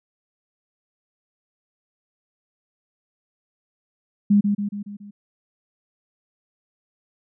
sine tone with echo, 204 Hz, G#3, 31 cents flat, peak -12 dBFS, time 4.3-4.41 s, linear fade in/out 10 ms, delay 140 ms, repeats 5, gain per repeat -5 dB, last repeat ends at 5.11 s, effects none

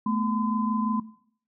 sine tone cluster, 217.3 / 243.2 / 1018 Hz, A3 / B3 / C6, -21 / -26 / -48 cents, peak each -24 / -31 / -29 dBFS, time 0.06-1 s, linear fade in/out 5 ms, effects noise-tail reverb RT60 0.6 s tail -18 dB re dry

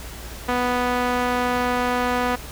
sawtooth tone with band-pass filter, 246.9 Hz, B3, in tune, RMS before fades -22 dBFS, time 0.48-2.36 s, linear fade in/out 10 ms, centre 1100 Hz, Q 0.79, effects added 59 Hz sine -37 dBFS peak until 2.51 s + pink hiss -38 dBFS RMS until 2.51 s

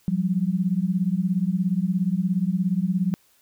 sine beating tone pair, 175.4 / 192.4 Hz, F3 / G3, +8 / -32 cents, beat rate 17 Hz, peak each -23 dBFS, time 0.08-3.14 s, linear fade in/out 0 ms, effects white hiss -61 dBFS RMS until 3.41 s

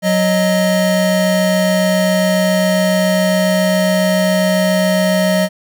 square tone pair together, 185.01 / 622.3 Hz, F#3 / D#5, 0 / 0 cents, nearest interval octave + major sixth, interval 2100 cents, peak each -15 dBFS, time 0.02-5.49 s, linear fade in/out 50 ms, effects none

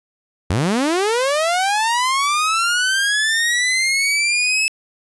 sawtooth linear sweep, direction up, 77.78 to 2613 Hz, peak -12 dBFS, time 0.5-4.68 s, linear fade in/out 0 ms, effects resampled to 24000 Hz + 9-bit

